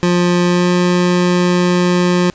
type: tone with pitch glide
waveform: 25% pulse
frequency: 176.4 to 178.14 Hz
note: F3 to F3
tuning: +18 to +35 cents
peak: -7 dBFS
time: 0.03-2.3 s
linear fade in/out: 0 ms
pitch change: +17 cents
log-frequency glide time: 0.45-0.7 s
effects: pink hiss -46 dBFS RMS until 2.34 s + resampled to 16000 Hz